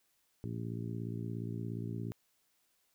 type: harmonic tone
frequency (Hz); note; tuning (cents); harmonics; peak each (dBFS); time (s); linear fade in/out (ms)
57.1; A#1; -35; 2 / 3 / 4 / 5 / 6 / 7; -39 / -43 / -45 / -47 / -49 / -50; 0.44-2.12; 0
effects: white hiss -75 dBFS RMS until 2.94 s